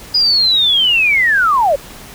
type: linear sweep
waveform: sine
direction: down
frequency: 4978 to 523.3 Hz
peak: -9 dBFS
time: 0.14-1.76 s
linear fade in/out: 10 ms
effects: pink hiss -35 dBFS RMS until 2.14 s